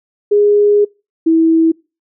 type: tone pair in turn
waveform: sine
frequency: 412.7 / 325.4 Hz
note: G#4 / E4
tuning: -11 / -22 cents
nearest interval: major third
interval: 411 cents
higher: first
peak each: -7 dBFS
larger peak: neither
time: 0.31-0.85 / 1.26-1.72 s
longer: first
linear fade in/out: 10 ms
effects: noise-tail reverb RT60 0.3 s tail -26 dB re dry